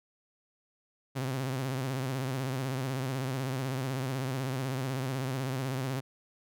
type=tone with vibrato; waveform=sawtooth; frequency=131.5 Hz; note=C3; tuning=9 cents sharp; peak=-27 dBFS; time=1.15-6.01 s; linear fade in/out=20 ms; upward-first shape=sine; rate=16 Hz; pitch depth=83 cents each way; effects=none